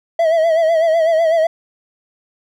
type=tone with vibrato; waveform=triangle; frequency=652 Hz; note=E5; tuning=19 cents flat; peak=-9 dBFS; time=0.19-1.47 s; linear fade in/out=5 ms; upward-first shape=sine; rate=8 Hz; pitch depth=65 cents each way; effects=none